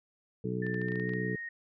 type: harmonic tone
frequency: 61.74 Hz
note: B1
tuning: in tune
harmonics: 2 / 3 / 4 / 5 / 6 / 7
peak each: -36 / -35 / -44 / -41 / -42 / -37 dBFS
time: 0.44-1.36 s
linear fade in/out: 5 ms
type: tone with pitch glide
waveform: sine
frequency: 1778 to 1862.1 Hz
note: A6 to A#6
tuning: +18 to -2 cents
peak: -37 dBFS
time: 0.62-1.49 s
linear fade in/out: 5 ms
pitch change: +80 cents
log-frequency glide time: 0.76-1.1 s
type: clicks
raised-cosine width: 0.3 ms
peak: -34 dBFS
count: 9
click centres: 0.666 / 0.743 / 0.816 / 0.885 / 0.92 / 0.957 / 0.998 / 1.093 / 1.136 s
effects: none